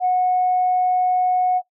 sine tone, 732 Hz, F#5, 19 cents flat, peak -14 dBFS, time 0-1.62 s, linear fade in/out 50 ms, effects noise-tail reverb RT60 0.1 s tail -18 dB re dry + tanh soft clip ceiling -10 dBFS

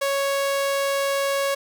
sawtooth tone, 554.4 Hz, C#5, in tune, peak -17 dBFS, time 0.01-1.55 s, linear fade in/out 10 ms, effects none

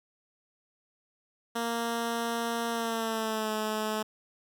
10% pulse tone with pitch glide, 232.5 to 215.7 Hz, A#3 to A3, -4 to -34 cents, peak -21 dBFS, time 1.55-4.03 s, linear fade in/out 10 ms, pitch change -130 cents, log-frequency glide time 2.7-3.51 s, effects none

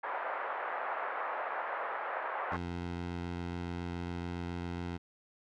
pink band-pass noise, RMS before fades -37 dBFS, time 0.03-2.57 s, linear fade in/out 10 ms, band 600 to 1700 Hz, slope 24 dB/octave
15% pulse tone with vibrato, 87.2 Hz, F2, 2 cents flat, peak -30 dBFS, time 2.51-4.98 s, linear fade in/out 20 ms, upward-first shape triangle, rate 4 Hz, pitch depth 9 cents each way
effects low-pass 4000 Hz 12 dB/octave

